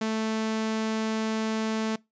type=tone; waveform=sawtooth; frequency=220 Hz; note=A3; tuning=in tune; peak=-22 dBFS; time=0.01-1.96 s; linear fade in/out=5 ms; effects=noise-tail reverb RT60 0.2 s tail -23 dB re dry + resampled to 16000 Hz